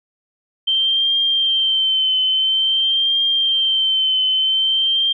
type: tone with vibrato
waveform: sine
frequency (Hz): 3125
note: G7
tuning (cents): -6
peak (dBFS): -14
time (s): 0.67-5.13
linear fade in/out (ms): 10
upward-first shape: triangle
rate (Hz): 0.49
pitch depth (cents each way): 44
effects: none